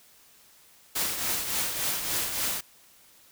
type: noise with tremolo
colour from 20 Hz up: white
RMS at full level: -27 dBFS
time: 0.95-2.61 s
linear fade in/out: 10 ms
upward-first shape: triangle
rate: 3.5 Hz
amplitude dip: 55%
effects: white hiss -57 dBFS RMS until 3.31 s